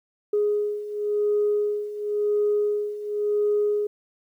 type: beating tone pair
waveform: sine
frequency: 415.3 / 416.24 Hz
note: G#4 / G#4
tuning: 0 / +4 cents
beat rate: 0.94 Hz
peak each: -26 / -22 dBFS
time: 0.33-3.87 s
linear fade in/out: 5 ms
effects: tanh soft clip ceiling -14 dBFS + 10-bit